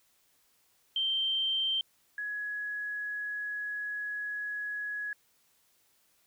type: tone pair in turn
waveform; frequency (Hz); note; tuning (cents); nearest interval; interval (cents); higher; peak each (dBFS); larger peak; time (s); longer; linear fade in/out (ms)
sine; 3136 / 1678.1; G7 / G#6; 0 / +18; major seventh; 1082; first; -27 / -33; first; 0.96-1.81 / 2.18-5.13; second; 2
effects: white hiss -69 dBFS RMS until 6.26 s